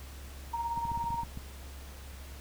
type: tone with tremolo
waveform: sine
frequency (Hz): 932.3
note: A#5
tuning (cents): 0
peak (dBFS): -29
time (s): 0.53-1.24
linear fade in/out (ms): 10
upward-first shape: sine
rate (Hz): 17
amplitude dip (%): 50
type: clicks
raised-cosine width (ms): 5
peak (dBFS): -28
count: 9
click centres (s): 0.776 / 0.853 / 0.917 / 0.975 / 1.042 / 1.105 / 1.144 / 1.234 / 1.374
effects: added 68 Hz sine -44 dBFS peak until 2.4 s + pink hiss -51 dBFS RMS until 2.4 s